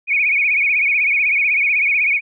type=tone with vibrato; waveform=sine; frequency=2338 Hz; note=D7; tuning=8 cents flat; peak=-13 dBFS; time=0.07-2.21 s; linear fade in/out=50 ms; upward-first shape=sine; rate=16 Hz; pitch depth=120 cents each way; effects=none